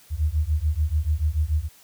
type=beating tone pair; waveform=sine; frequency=73.42 / 80.32 Hz; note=D2 / E2; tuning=0 / -44 cents; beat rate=6.9 Hz; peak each=-23 dBFS; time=0.1-1.69 s; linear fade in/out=50 ms; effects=white hiss -53 dBFS RMS until 1.83 s